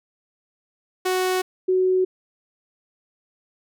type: tone pair in turn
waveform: sawtooth / sine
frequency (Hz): 370 / 371.6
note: F#4 / F#4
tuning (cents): 0 / +7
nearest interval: unison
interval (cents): 7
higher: second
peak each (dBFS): -16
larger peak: neither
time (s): 1.05-1.42 / 1.68-2.05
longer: neither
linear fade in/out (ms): 10
effects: none